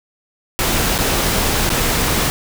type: noise with dropouts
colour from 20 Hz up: pink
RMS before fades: -17 dBFS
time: 0.59-2.3 s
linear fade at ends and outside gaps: 0 ms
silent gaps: 0.98-0.987 / 1.693-1.702 s
effects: none